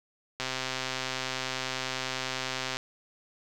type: click train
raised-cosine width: 0.2 ms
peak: -14 dBFS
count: 309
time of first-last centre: 0.4-2.769 s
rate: 130 Hz
effects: none